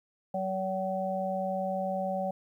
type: harmonic tone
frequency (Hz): 189.4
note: F#3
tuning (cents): +41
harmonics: 1 / 3 / 4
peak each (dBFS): -35 / -32 / -33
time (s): 0.34-2.31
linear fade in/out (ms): 5
effects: 11-bit